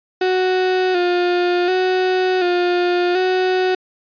35% pulse tone with vibrato, 362.4 Hz, F#4, 36 cents flat, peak -13 dBFS, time 0.21-3.75 s, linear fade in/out 5 ms, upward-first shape square, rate 0.68 Hz, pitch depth 38 cents each way, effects resampled to 11025 Hz

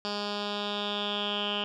10% pulse tone with low-pass filter sweep, 205.5 Hz, G#3, 18 cents flat, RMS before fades -32 dBFS, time 0.05-1.64 s, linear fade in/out 0 ms, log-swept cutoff 4500 to 3000 Hz, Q 7.2, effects none

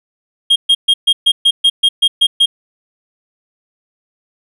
triangle tone bursts, 3240 Hz, G#7, 43 cents flat, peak -5 dBFS, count 11, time 0.5-2.46 s, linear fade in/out 10 ms, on 60 ms, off 130 ms, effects none

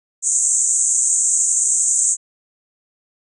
white band-pass noise, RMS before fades -17 dBFS, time 0.22-2.17 s, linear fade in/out 50 ms, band 6500 to 8500 Hz, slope 96 dB/octave, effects none

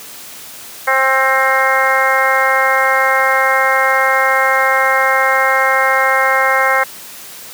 harmonic tone with a mistuned harmonic, 265.6 Hz, C4, 26 cents sharp, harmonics 2 / 3 / 4 / 5 / 6 / 7 / 8, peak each -18 / -18 / -18 / -18 / -18 / -18 / -18 dBFS, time 0.87-6.84 s, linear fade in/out 10 ms, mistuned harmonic 6, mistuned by -15 cents, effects white hiss -33 dBFS RMS until 7.53 s + high-pass 100 Hz 12 dB/octave

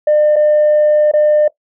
sine tone with dropouts, 602 Hz, D5, 43 cents sharp, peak -6 dBFS, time 0.07-1.48 s, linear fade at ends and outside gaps 5 ms, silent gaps 0.359-0.363 / 1.115-1.136 s, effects noise-tail reverb RT60 0.1 s tail -19 dB re dry + tanh soft clip ceiling -5 dBFS

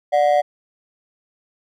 triangle ring-modulated tone, 659.3 Hz, E5, in tune, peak -8 dBFS, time 0.12-0.42 s, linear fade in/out 20 ms, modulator 70.8 Hz, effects none

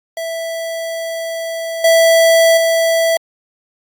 square tone with level steps, 659.3 Hz, E5, in tune, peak -21 / -8 / -12 dBFS, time 0.17-3.17 s, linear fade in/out 2 ms, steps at 1.84 / 2.57 s, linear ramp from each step 5 ms, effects Opus 48 kbps

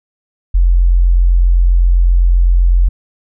sine tone, 43.88 Hz, F1, 9 cents sharp, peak -6 dBFS, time 0.54-2.89 s, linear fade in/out 10 ms, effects none

